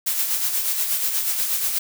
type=noise with tremolo; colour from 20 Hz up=blue; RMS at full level=-21 dBFS; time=0.06-1.79 s; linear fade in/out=10 ms; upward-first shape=sine; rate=8.3 Hz; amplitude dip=45%; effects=none